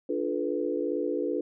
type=chord; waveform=sine; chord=B half-diminished seventh; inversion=first; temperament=equal with one note detuned; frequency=293.7 / 349.2 / 431.2 / 493.9 Hz; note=D4 / F4 / A4 / B4; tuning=0 / 0 / -35 / 0 cents; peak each=-32 dBFS; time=0.09-1.41 s; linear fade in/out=5 ms; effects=none

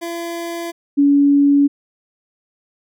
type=tone pair in turn; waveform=25% pulse / sine; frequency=339.1 / 283.7 Hz; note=E4 / C#4; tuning=+49 / +40 cents; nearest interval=minor third; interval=309 cents; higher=first; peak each=-20 / -9 dBFS; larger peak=second; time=0.01-0.72 / 0.97-1.68 s; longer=neither; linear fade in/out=20 ms; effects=none

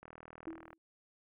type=click train; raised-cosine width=0.5 ms; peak=-34 dBFS; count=29; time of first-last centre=0.03-0.73 s; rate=40 Hz
type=tone with exponential decay; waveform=sine; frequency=325.2 Hz; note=E4; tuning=23 cents flat; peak=-37 dBFS; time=0.47-0.78 s; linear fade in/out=1 ms; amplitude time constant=66 ms
effects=low-pass 2000 Hz 12 dB/octave

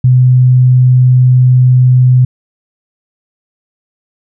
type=tone; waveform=sine; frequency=126.7 Hz; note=B2; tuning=45 cents sharp; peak=-3 dBFS; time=0.04-2.25 s; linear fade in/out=5 ms; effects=none

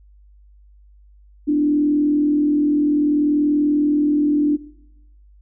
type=tone with frequency modulation; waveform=sine; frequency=295.3 Hz; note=D4; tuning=10 cents sharp; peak=-14 dBFS; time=1.47-4.57 s; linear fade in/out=20 ms; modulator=40.6 Hz; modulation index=0.47; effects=noise-tail reverb RT60 0.9 s tail -20 dB re dry + added 50 Hz sine -46 dBFS peak until 5.41 s

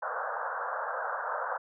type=band-pass noise; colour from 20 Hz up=white; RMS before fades=-34 dBFS; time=0.02-1.58 s; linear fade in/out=10 ms; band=480 to 1600 Hz; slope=96 dB/octave; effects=none

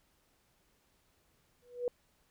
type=tone with exponential growth; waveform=sine; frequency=488.1 Hz; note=B4; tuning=20 cents flat; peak=-27 dBFS; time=1.62-1.88 s; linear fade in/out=1 ms; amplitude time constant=56 ms; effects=pink hiss -72 dBFS RMS until 2.3 s

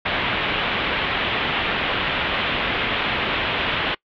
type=low-pass noise; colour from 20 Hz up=white; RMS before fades=-23 dBFS; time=0.05-3.95 s; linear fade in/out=10 ms; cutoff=3400 Hz; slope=48 dB/octave; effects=noise-tail reverb RT60 0.1 s tail -24 dB re dry

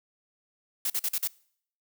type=noise bursts; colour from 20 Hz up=blue; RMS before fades=-28 dBFS; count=5; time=0.85-1.276 s; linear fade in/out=5 ms; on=50 ms; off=44 ms; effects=noise-tail reverb RT60 0.6 s tail -23 dB re dry

